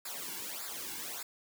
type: noise with flanger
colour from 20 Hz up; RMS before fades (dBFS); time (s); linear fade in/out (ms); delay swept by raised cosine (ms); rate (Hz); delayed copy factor
white; -41; 0.05-1.23; 5; 0.33 to 1.63; 1.7; -0.85
effects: none